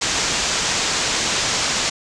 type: low-pass noise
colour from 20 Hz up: white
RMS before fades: -21 dBFS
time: 0.01-1.9 s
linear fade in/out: 10 ms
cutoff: 7500 Hz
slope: 48 dB/octave
effects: none